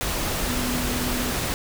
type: tone in noise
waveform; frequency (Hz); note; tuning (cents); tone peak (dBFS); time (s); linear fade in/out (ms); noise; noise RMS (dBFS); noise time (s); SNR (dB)
sine; 247.4; B3; +3; -28; 0.47-1.31; 0; pink; -26; 0.01-1.54; -5
effects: none